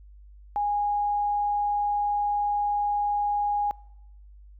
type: tone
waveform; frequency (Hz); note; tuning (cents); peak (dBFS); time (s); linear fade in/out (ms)
sine; 823; G#5; -16; -23; 0.56-3.71; 0
effects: noise-tail reverb RT60 0.9 s tail -24 dB re dry + added 50 Hz sine -46 dBFS peak until 4.59 s